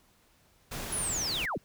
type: noise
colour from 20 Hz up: pink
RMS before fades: -38 dBFS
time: 0.71-1.46 s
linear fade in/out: 10 ms
type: linear sweep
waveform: sine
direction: down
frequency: 10680 to 55 Hz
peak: -30 dBFS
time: 0.92-1.58 s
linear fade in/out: 5 ms
effects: pink hiss -65 dBFS RMS until 1.64 s